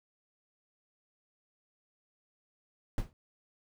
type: noise with exponential decay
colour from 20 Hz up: brown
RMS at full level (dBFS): -28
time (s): 2.98-3.13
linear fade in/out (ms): 1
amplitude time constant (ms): 32
effects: none